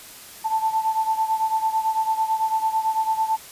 sine beating tone pair, 880 / 889 Hz, A5 / A5, 0 / +18 cents, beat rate 9 Hz, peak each -21 / -25 dBFS, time 0.44-3.37 s, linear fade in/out 20 ms, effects white hiss -42 dBFS RMS until 3.51 s + resampled to 32000 Hz

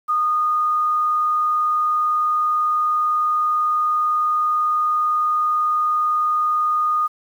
sine tone, 1229 Hz, D#6, 22 cents flat, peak -16 dBFS, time 0.08-7.08 s, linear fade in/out 20 ms, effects 8-bit

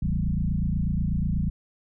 sine tone with frequency modulation, 110 Hz, A2, in tune, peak -22 dBFS, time 0.02-1.5 s, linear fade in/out 5 ms, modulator 28.2 Hz, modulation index 3.2, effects none

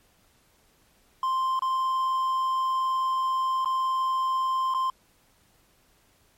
triangle tone with dropouts, 1046.5 Hz, C6, in tune, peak -21 dBFS, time 1.23-4.9 s, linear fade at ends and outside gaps 2 ms, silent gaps 1.593-1.621 / 3.647-3.657 / 4.74-4.746 s, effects pink hiss -63 dBFS RMS until 6.37 s + MP3 64 kbps

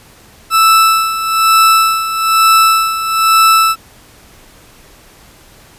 40% pulse tone with tremolo, 1318.5 Hz, E6, in tune, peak -4 dBFS, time 0.5-3.76 s, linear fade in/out 50 ms, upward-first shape sine, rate 1.1 Hz, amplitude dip 70%, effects pink hiss -42 dBFS RMS until 5.78 s + resampled to 32000 Hz

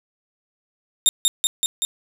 20% pulse tone with echo, 3668 Hz, A#7, 29 cents flat, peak -6 dBFS, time 1.06-1.09 s, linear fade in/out 0 ms, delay 190 ms, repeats 4, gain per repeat -2 dB, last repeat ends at 1.85 s, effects none

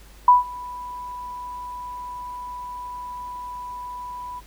sine tone with ADSR envelope, 987.8 Hz, B5, in tune, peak -7 dBFS, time 0.28-4.41 s, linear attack 3 ms, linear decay 150 ms, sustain -24 dB, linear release 29 ms, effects added 50 Hz sine -46 dBFS peak until 4.46 s + pink hiss -51 dBFS RMS until 4.46 s

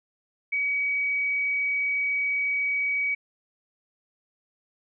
sine tone, 2267 Hz, C#7, 38 cents sharp, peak -23 dBFS, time 0.52-3.15 s, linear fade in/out 10 ms, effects none

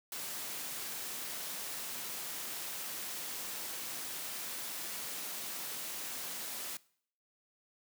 white noise, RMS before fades -41 dBFS, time 0.12-6.77 s, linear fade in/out 2 ms, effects noise-tail reverb RT60 0.6 s tail -22 dB re dry + high-pass 150 Hz 12 dB/octave

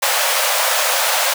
pink high-pass noise, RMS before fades -17 dBFS, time 0.02-1.34 s, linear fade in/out 10 ms, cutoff 510 Hz, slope 96 dB/octave, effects none

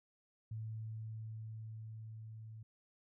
sine tone with level ramp, 110.3 Hz, A2, 5 cents sharp, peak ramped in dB -40 to -48 dBFS, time 0.51-2.63 s, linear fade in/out 5 ms, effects none

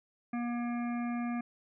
harmonic tone, 239 Hz, A#3, 43 cents sharp, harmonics 1 / 3 / 5 / 7 / 9 / 10, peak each -32 / -42 / -46 / -49 / -51 / -52 dBFS, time 0.33-1.41 s, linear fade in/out 5 ms, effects none

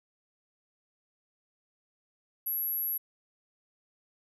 sine tone, 11620 Hz, F#9, 32 cents flat, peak -29 dBFS, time 2.46-2.98 s, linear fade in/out 10 ms, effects none

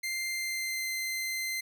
sawtooth tone with pitch glide, 2093 to 2074 Hz, C7 to C7, 0 to -16 cents, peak -28 dBFS, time 0.03-1.61 s, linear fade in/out 10 ms, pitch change -16 cents, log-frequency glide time 0.29-0.91 s, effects none

